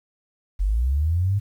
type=linear sweep; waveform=sine; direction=up; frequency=43.83 to 103.83 Hz; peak=-18 dBFS; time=0.59-1.4 s; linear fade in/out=20 ms; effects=9-bit